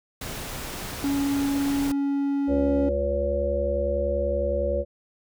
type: noise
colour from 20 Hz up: pink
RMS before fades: -34 dBFS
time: 0.21-1.92 s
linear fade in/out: 5 ms
type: tone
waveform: triangle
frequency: 280 Hz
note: C#4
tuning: 18 cents sharp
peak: -20 dBFS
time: 1.04-2.89 s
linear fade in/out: 2 ms
type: harmonic tone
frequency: 70.7 Hz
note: C#2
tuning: 35 cents sharp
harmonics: 1 / 3 / 5 / 7 / 8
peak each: -28 / -36 / -33 / -29 / -25 dBFS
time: 2.47-4.85 s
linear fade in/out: 50 ms
effects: none